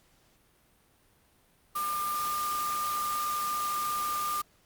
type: tone in noise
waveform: sine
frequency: 1200 Hz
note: D6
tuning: 37 cents sharp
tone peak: -29 dBFS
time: 1.75-4.42 s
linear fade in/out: 10 ms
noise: white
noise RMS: -38 dBFS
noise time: 1.75-4.42 s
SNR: +6 dB
effects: pink hiss -65 dBFS RMS until 4.65 s + Opus 48 kbps